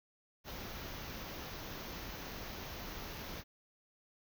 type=band-stop noise; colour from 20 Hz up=pink; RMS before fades=-45 dBFS; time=0.44-3.44 s; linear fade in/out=50 ms; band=6500 to 12000 Hz; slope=96 dB/octave; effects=none